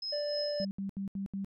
sine tone with tremolo, 5130 Hz, E8, 48 cents flat, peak -33 dBFS, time 0.02-0.65 s, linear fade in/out 5 ms, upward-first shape triangle, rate 3.3 Hz, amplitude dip 65%
triangle tone, 587.3 Hz, D5, in tune, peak -30 dBFS, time 0.12-0.65 s, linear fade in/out 10 ms
sine tone bursts, 196 Hz, G3, in tune, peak -33 dBFS, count 5, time 0.6-1.446 s, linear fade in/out 0 ms, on 110 ms, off 74 ms
effects none

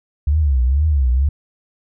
sine tone with vibrato, 69.3 Hz, C#2, in tune, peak -12 dBFS, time 0.27-1.29 s, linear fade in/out 5 ms, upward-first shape triangle, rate 2.1 Hz, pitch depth 250 cents each way, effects none

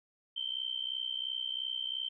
sine tone with amplitude modulation, 3113 Hz, G7, 13 cents flat, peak -30 dBFS, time 0.36-2.09 s, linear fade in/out 10 ms, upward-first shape sine, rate 62.9 Hz, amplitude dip 85%, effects none

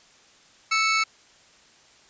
sawtooth tone pair together, 1315 / 2212 Hz, E6 / C#7, -5 / -4 cents, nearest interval major sixth, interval 901 cents, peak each -19 dBFS, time 0.71-1.04 s, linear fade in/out 10 ms, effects white hiss -55 dBFS RMS until 2.09 s + resampled to 16000 Hz

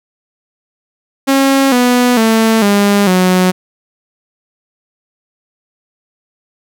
sawtooth tone with pitch steps, 271.9 / 246.5 / 223.4 / 202.5 / 183.58 Hz, C#4 / B3 / A3 / G#3 / F#3, -33 / -3 / +27 / -43 / -13 cents, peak -4 dBFS, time 1.27-3.52 s, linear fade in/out 20 ms, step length 450 ms, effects none

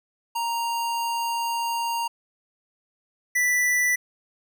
square tone pair in turn, 932.3 / 1975.5 Hz, A#5 / B6, 0 / 0 cents, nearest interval octave + minor second, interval 1300 cents, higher second, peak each -25 / -20 dBFS, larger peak second, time 0.35-2.08 / 3.35-3.96 s, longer first, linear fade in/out 10 ms, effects none

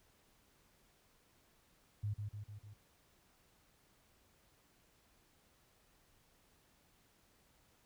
sine tone with echo, 103.83 Hz, G#2, in tune, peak -35 dBFS, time 2.03-2.14 s, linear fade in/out 10 ms, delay 150 ms, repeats 4, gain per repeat -4 dB, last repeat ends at 2.74 s, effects pink hiss -71 dBFS RMS until 7.85 s

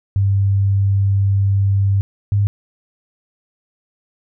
sine tone pair in turn, 98.7 / 101.36 Hz, G2 / G#2, +12 / -42 cents, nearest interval unison, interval 46 cents, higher second, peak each -12 dBFS, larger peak neither, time 0.16-2.01 / 2.32-2.47 s, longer first, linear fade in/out 0 ms, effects none

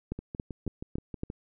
two click trains, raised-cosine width 3 ms, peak -19 / -24 dBFS, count 5 / 8, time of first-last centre 0.12-1.234 / 0.19-1.301 s, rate 3.59 / 6.3 Hz, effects none

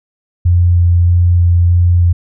sine tone with vibrato, 87.31 Hz, F2, in tune, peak -6 dBFS, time 0.45-2.13 s, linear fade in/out 10 ms, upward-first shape square, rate 1.6 Hz, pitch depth 8 cents each way, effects none

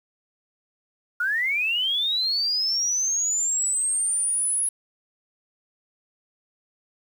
sine linear sweep, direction up, 1399 to 10548 Hz, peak -21 dBFS, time 1.2-4.69 s, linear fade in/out 5 ms, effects 8-bit

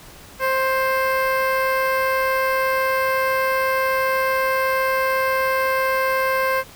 15% pulse tone with notch filter, 526 Hz, C5, 9 cents sharp, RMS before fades -20 dBFS, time 0.39-6.64 s, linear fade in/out 50 ms, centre 6800 Hz, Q 0.51, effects pink hiss -43 dBFS RMS until 6.75 s

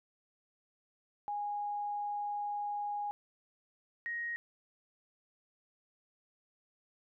sine tone pair in turn, 824 / 1877.8 Hz, G#5 / A#6, -14 / +12 cents, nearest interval octave + major second, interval 1426 cents, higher second, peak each -34 / -35 dBFS, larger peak first, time 1.28-3.11 / 4.06-4.36 s, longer first, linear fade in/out 0 ms, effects none

